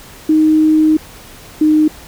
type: tone pair in turn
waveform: sine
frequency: 311.4 / 307.6 Hz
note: D#4 / D#4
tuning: +2 / -20 cents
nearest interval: unison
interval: 22 cents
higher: first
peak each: -7 / -7 dBFS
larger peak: neither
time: 0.29-0.97 / 1.61-1.88 s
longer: first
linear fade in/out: 5 ms
effects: pink hiss -37 dBFS RMS until 2.07 s